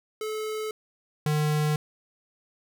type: tone pair in turn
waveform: square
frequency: 432.4 / 151.25 Hz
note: A4 / D#3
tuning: -30 / -49 cents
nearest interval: octave + tritone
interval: 1819 cents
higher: first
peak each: -30 / -23 dBFS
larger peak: second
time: 0.21-0.71 / 1.26-1.76 s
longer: neither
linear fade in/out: 2 ms
effects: none